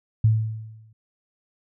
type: tone with exponential decay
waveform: sine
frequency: 110 Hz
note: A2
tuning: in tune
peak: -12 dBFS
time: 0.24-0.93 s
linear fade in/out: 5 ms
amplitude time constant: 150 ms
effects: none